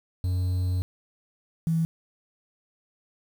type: tone pair in turn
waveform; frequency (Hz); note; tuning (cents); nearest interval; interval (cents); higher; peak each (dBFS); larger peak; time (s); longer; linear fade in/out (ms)
triangle / sine; 90.9 / 163.61; F#2 / E3; -30 / -13; minor seventh; 1017; second; -21; neither; 0.24-0.82 / 1.67-1.85; first; 0
effects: 8-bit